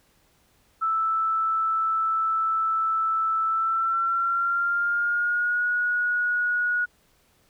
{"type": "tone with pitch glide", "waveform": "sine", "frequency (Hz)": [1318.5, 1454.5], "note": ["E6", "F#6"], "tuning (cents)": [0, -30], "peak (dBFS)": -21, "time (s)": [0.81, 6.86], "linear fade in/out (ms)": 20, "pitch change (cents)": 170, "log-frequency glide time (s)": [3.47, 5.65], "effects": ["pink hiss -63 dBFS RMS until 7.49 s"]}